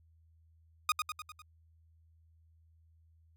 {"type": "tone with echo", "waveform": "sawtooth", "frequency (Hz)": 1236, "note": "D#6", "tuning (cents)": -12, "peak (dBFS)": -22, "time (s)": [0.89, 0.92], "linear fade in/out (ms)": 2, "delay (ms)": 100, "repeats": 5, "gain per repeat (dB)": -5, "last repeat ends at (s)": 1.42, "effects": ["added 81 Hz sine -62 dBFS peak until 3.36 s"]}